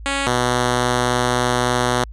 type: tone pair in turn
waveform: 5% pulse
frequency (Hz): 277.2 / 123.48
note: C#4 / B2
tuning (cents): 0 / 0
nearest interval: octave + major second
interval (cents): 1400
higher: first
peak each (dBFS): -8 / -5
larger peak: second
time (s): 0.06-0.27 / 0.27-2.04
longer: second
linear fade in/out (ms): 0
effects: added 54 Hz sine -32 dBFS peak until 2.12 s + resampled to 24000 Hz